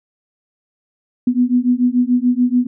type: beating tone pair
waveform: sine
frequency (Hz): 243.7 / 250.6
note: B3 / B3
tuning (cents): -23 / +25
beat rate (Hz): 6.9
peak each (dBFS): -15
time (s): 1.27-2.67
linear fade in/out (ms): 5
effects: none